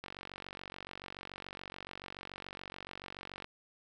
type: click train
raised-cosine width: 0.3 ms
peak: -27 dBFS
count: 161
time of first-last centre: 0.04-3.444 s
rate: 47 Hz
effects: none